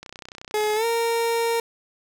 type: click train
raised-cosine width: 0.2 ms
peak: -21 dBFS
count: 24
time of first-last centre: 0.03-0.767 s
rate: 31.2 Hz
type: tone with pitch glide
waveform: 30% pulse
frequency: 424.5 to 462.9 Hz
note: G#4 to A#4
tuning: +38 to -12 cents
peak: -18 dBFS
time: 0.54-1.6 s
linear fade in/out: 2 ms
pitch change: +150 cents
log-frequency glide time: 0.75-0.85 s
effects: none